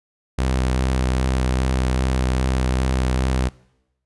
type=tone with vibrato; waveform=sawtooth; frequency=64.2 Hz; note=C2; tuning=32 cents flat; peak=-14 dBFS; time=0.38-3.49 s; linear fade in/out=10 ms; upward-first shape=sine; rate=2.5 Hz; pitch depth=21 cents each way; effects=noise-tail reverb RT60 0.9 s tail -23 dB re dry + resampled to 24000 Hz